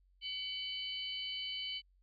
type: harmonic tone with a mistuned harmonic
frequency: 755 Hz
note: F#5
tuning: 35 cents sharp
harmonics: 3 / 4 / 5 / 6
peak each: -47 / -39 / -51 / -48 dBFS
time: 0.21-1.82 s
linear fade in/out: 50 ms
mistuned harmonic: 5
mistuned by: +110 cents
effects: added 46 Hz sine -66 dBFS peak until 2.02 s